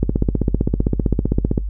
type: click train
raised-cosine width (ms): 3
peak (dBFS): -3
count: 25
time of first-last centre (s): 0.03-1.578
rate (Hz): 15.5
effects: noise-tail reverb RT60 0.1 s tail -19 dB re dry + added 50 Hz sine -21 dBFS peak until 1.69 s

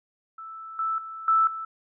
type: tone with level steps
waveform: sine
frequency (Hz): 1318.5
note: E6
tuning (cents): 0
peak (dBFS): -37 / -24 / -35 / -17 / -31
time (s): 0.38-1.65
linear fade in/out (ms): 5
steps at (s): 0.79 / 0.98 / 1.28 / 1.47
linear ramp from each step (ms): 2
effects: none

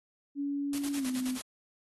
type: tone with pitch glide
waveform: sine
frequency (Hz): 283.3 to 255.3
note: C#4 to C4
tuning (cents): +38 to -42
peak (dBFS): -30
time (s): 0.35-1.39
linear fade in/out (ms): 50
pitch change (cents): -180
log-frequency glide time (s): 0.97-1.07
type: noise with tremolo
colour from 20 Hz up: white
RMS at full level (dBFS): -39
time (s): 0.73-1.42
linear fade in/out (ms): 2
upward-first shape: square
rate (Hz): 9.5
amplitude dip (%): 75
effects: AAC 32 kbps

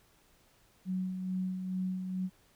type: tone with tremolo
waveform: sine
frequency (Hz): 185.6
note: F#3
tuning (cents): +6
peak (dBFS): -30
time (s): 0.85-2.3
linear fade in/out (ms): 50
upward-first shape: sine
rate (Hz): 2.3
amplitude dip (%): 45
effects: pink hiss -66 dBFS RMS until 2.55 s

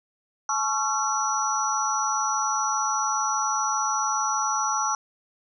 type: tone cluster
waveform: sine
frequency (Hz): 855 / 1102 / 1357 / 5880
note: A5 / C#6 / E6 / F#8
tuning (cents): -50 / -11 / +50 / -12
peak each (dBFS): -28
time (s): 0.49-4.95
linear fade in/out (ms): 2
effects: none

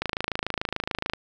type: click train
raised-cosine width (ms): 0.3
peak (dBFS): -10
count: 31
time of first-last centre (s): 0.02-1.135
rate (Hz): 26.9
effects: none

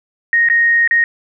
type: tone with dropouts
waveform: sine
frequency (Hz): 1864.7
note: A#6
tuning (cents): 0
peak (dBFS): -9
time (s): 0.33-1.04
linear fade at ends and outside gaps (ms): 1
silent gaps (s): 0.487-0.499 / 0.876-0.91
effects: none

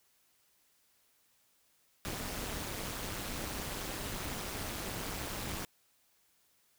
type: noise with amplitude modulation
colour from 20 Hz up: pink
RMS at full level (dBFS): -36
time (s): 2.05-5.65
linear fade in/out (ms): 0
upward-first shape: sine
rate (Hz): 208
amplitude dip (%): 80
effects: white hiss -71 dBFS RMS until 6.78 s

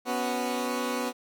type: chord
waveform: 15% pulse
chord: B suspended second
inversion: none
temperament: equal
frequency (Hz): 246.9 / 277.2 / 370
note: B3 / C#4 / F#4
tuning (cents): 0 / 0 / 0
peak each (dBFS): -23 / -28 / -29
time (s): 0.05-1.13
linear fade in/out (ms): 50
effects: none

